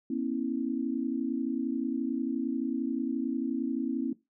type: tone cluster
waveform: sine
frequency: 238.2 / 269.5 / 324.3 Hz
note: A#3 / C#4 / E4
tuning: +38 / -49 / -28 cents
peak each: -33 / -31 / -34 dBFS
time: 0.1-4.13 s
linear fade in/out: 5 ms
effects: noise-tail reverb RT60 0.2 s tail -18 dB re dry